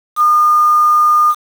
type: tone with quantisation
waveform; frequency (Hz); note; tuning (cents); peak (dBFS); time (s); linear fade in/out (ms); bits
sine; 1216; D#6; -40; -7; 0.16-1.35; 50; 5
effects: none